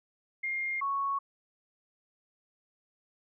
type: tone pair in turn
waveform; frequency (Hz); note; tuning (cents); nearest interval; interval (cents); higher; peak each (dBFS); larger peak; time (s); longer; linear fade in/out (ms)
sine; 2121 / 1108.1; C7 / C#6; +23 / -1; major seventh; 1124; first; -30 / -28; second; 0.43-0.81 / 0.81-1.19; neither; 10
effects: none